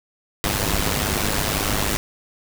pink noise with amplitude modulation, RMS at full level -19 dBFS, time 0.44-1.97 s, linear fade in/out 0 ms, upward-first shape sine, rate 102 Hz, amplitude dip 70%, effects none

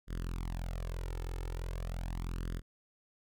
sawtooth tone with flanger, 43 Hz, F1, 26 cents flat, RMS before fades -38 dBFS, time 0.07-2.62 s, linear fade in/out 50 ms, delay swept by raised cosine 0.6 to 2.3 ms, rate 0.4 Hz, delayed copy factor +0.85, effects none

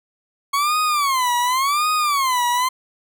40% pulse tone with vibrato, 1097 Hz, C#6, 18 cents flat, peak -16 dBFS, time 0.53-2.69 s, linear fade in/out 10 ms, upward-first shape sine, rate 0.9 Hz, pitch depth 220 cents each way, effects none

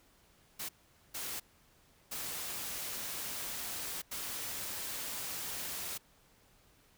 white noise bursts at uneven times, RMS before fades -40 dBFS, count 4, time 0.59-0.69 / 1.14-1.4 / 2.11-4.02 / 4.11-5.98 s, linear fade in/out 10 ms, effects pink hiss -66 dBFS RMS until 6.97 s

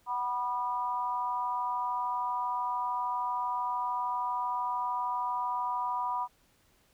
sine tone with amplitude modulation, 980 Hz, B5, 14 cents flat, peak -25 dBFS, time 0.06-6.28 s, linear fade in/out 50 ms, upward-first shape sine, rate 233 Hz, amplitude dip 90%, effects pink hiss -67 dBFS RMS until 6.93 s

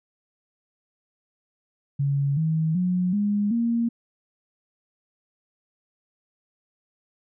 sine tone with pitch steps, 140.3 / 159.31 / 180.9 / 205.4 / 233.2 Hz, C#3 / D#3 / F#3 / G#3 / A#3, +21 / +41 / -39 / -19 / +1 cents, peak -20 dBFS, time 1.99-3.89 s, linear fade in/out 10 ms, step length 380 ms, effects none

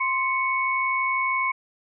sine tone pair together, 1046.3 / 2217 Hz, C6 / C#7, 0 / 0 cents, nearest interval octave + minor second, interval 1300 cents, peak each -24 dBFS, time 0-1.52 s, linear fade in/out 10 ms, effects none

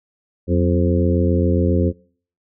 harmonic tone with a mistuned harmonic, 87.31 Hz, F2, in tune, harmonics 1 / 2 / 3 / 4 / 5 / 6, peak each -17 / -20 / -22 / -23 / -24 / -25 dBFS, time 0.47-1.93 s, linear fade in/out 50 ms, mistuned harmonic 2, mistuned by +81 cents, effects noise-tail reverb RT60 0.5 s tail -24 dB re dry

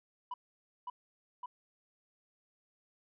sine tone with echo, 987.8 Hz, B5, in tune, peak -34 dBFS, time 0.31-0.34 s, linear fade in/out 5 ms, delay 560 ms, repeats 2, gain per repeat -2 dB, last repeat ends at 1.46 s, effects tanh soft clip ceiling -36 dBFS

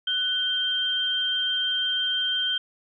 sine tone pair together, 1490 / 3157 Hz, F#6 / G7, +12 / +12 cents, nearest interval octave + minor second, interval 1300 cents, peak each -31 / -23 dBFS, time 0.07-2.58 s, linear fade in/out 5 ms, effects none

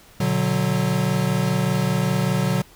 square chord, B minor, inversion none, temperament equal with one note detuned, 121.77 / 146.83 / 185 Hz, B2 / D3 / F#3, -24 / 0 / 0 cents, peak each -25 / -24 / -23 dBFS, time 0.2-2.62 s, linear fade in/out 5 ms, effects pink hiss -50 dBFS RMS until 2.75 s

